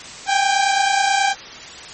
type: tone pair together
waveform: sawtooth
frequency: 779.7 / 809 Hz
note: G5 / G#5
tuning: -10 / -46 cents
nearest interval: minor second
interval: 64 cents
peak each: -13 / -15 dBFS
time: 0.26-1.35 s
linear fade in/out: 50 ms
effects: white hiss -35 dBFS RMS until 1.93 s + MP3 32 kbps